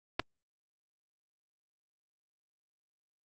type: clicks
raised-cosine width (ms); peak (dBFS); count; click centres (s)
0.3; -14; 2; 0.195 / 0.198
effects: Opus 48 kbps